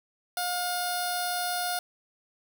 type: tone with notch filter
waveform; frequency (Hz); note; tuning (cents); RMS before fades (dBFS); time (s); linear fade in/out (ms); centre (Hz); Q
10% pulse; 714; F5; +38; -30; 0.37-1.79; 2; 2400; 0.67
effects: none